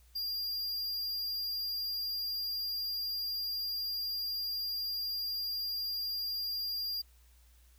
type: tone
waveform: square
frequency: 4796 Hz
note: D8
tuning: 36 cents sharp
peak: -34 dBFS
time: 0.15-7.02 s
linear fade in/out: 10 ms
effects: added 60 Hz sine -59 dBFS peak until 7.78 s + white hiss -68 dBFS RMS until 7.78 s